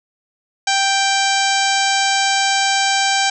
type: harmonic tone with a mistuned harmonic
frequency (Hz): 784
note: G5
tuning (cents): 0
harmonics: 1 / 2 / 3 / 4 / 5 / 6 / 7 / 8 / 9 / 10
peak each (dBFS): -18 / -21 / -23 / -24 / -25 / -26 / -26 / -27 / -28 / -28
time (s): 0.67-3.3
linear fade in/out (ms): 5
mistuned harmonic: 9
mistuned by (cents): -52
effects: none